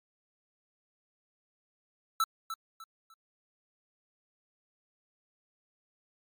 square tone with echo, 1318.5 Hz, E6, in tune, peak -25 dBFS, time 2.2-2.24 s, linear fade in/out 2 ms, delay 300 ms, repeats 3, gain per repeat -10 dB, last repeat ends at 3.14 s, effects MP3 96 kbps

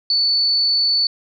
sine tone, 4475 Hz, C#8, 16 cents sharp, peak -14 dBFS, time 0.1-1.07 s, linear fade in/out 2 ms, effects none

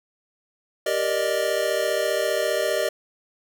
square chord, Eb major seventh, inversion first, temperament equal with one note detuned, 392 / 469.7 / 587.3 / 622.3 Hz, G4 / Bb4 / D5 / Eb5, 0 / +13 / 0 / 0 cents, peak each -30 / -29 / -27 / -26 dBFS, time 0.86-2.89 s, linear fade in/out 5 ms, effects none

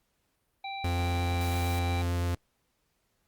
harmonic tone, 784 Hz, G5, in tune, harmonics 1 / 3 / 5, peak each -36 / -41 / -43 dBFS, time 0.64-2.02 s, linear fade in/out 5 ms
45% pulse tone with vibrato, 87.31 Hz, F2, in tune, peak -27 dBFS, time 0.84-2.35 s, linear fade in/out 5 ms, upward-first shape sine, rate 8.7 Hz, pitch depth 9 cents each way
white noise, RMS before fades -44 dBFS, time 1.41-1.79 s, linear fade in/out 0 ms
effects pink hiss -75 dBFS RMS until 3.27 s + Opus 48 kbps

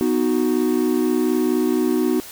triangle chord, B major, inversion none, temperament equal, 246.9 / 311.1 / 370 Hz, B3 / D#4 / F#4, 0 / 0 / 0 cents, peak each -19 dBFS, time 0.01-2.2 s, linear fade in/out 0 ms, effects white hiss -38 dBFS RMS until 2.31 s

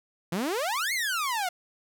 sawtooth exponential two-way sweep, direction up then down, 160.6 to 2217 to 693 Hz, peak -23 dBFS, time 0.32-1.49 s, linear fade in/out 5 ms, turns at 0.93 s, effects none

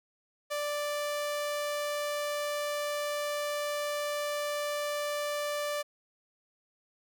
sawtooth tone, 587.3 Hz, D5, in tune, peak -27 dBFS, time 0.5-5.83 s, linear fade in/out 20 ms, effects none

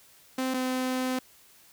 sawtooth tone pair in turn, 259.6 / 256.6 Hz, C4 / C4, -13 / -34 cents, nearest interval unison, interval 21 cents, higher first, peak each -23 dBFS, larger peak neither, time 0.38-0.54 / 0.54-1.19 s, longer second, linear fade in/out 5 ms, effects white hiss -57 dBFS RMS until 1.72 s

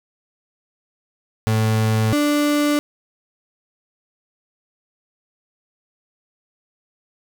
35% pulse tone pair in turn, 110 / 293.7 Hz, A2 / D4, 0 / 0 cents, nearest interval octave + perfect fourth, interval 1700 cents, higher second, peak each -14 / -14 dBFS, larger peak neither, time 1.47-2.13 / 2.13-2.79 s, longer neither, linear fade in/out 0 ms, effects none

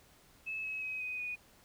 sine tone with pitch steps, 2600 / 2567 / 2535 / 2503 / 2471 Hz, E7 / E7 / D#7 / D#7 / D#7, -24 / -47 / +32 / +10 / -13 cents, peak -36 dBFS, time 0.46-1.36 s, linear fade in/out 20 ms, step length 180 ms, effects pink hiss -63 dBFS RMS until 1.64 s

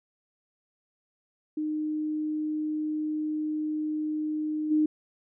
sine tone with level steps, 306.6 Hz, D#4, 25 cents flat, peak -27 / -20 dBFS, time 1.57-4.86 s, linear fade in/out 5 ms, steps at 4.7 s, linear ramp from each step 20 ms, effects none

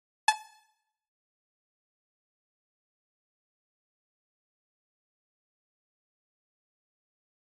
sawtooth tone with exponential decay, 863 Hz, A5, 34 cents flat, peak -9 dBFS, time 0.28-0.35 s, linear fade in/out 5 ms, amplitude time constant 15 ms, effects noise-tail reverb RT60 0.8 s tail -18 dB re dry + AAC 32 kbps

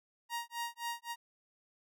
sawtooth tone with tremolo, 940 Hz, A#5, 14 cents sharp, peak -31 dBFS, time 0.29-1.16 s, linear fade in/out 50 ms, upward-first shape sine, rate 3.8 Hz, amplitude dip 100%, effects none

